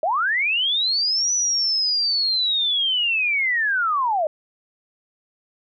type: linear two-way sweep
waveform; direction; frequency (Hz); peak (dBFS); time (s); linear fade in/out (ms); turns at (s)
sine; up then down; 587.3 to 5980 to 587.3; -18; 0.03-4.27; 2; 1.33
effects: none